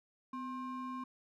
triangle ring-modulated tone, 659.3 Hz, E5, in tune, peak -34 dBFS, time 0.33-1.04 s, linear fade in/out 5 ms, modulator 406 Hz, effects none

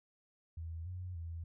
sine tone with pitch steps, 82.2 / 90.8 / 83.3 Hz, E2 / F#2 / E2, -4 / -32 / +19 cents, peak -40 dBFS, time 0.57-1.44 s, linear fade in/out 5 ms, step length 290 ms, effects none

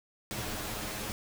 pink noise with comb filter, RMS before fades -37 dBFS, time 0.31-1.12 s, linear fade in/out 0 ms, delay 9.5 ms, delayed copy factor +0.65, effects none

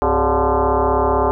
sine tone with frequency modulation, 225.1 Hz, A3, 40 cents sharp, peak -13 dBFS, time 0.02-1.31 s, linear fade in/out 0 ms, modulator 162 Hz, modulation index 5.6, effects none

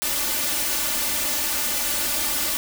white noise with comb filter, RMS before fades -24 dBFS, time 0.02-2.57 s, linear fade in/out 0 ms, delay 3.4 ms, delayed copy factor +0.95, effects none

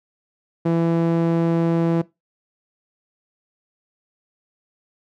sawtooth tone with band-pass filter, 166.8 Hz, E3, 21 cents sharp, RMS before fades -19 dBFS, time 0.65-2.02 s, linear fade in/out 10 ms, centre 330 Hz, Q 0.95, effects noise-tail reverb RT60 0.2 s tail -19 dB re dry

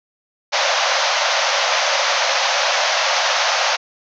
pink band-pass noise, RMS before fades -18 dBFS, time 0.52-3.77 s, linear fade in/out 20 ms, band 530 to 6400 Hz, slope 96 dB/octave, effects none

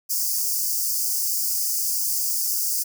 white high-pass noise, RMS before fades -24 dBFS, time 0.09-2.84 s, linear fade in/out 20 ms, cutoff 4700 Hz, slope 96 dB/octave, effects none

